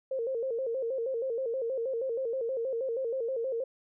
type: tone with vibrato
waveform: sine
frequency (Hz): 493.6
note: B4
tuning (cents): -1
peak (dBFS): -29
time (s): 0.11-3.64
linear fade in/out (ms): 5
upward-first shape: square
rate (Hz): 6.3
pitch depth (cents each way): 120
effects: none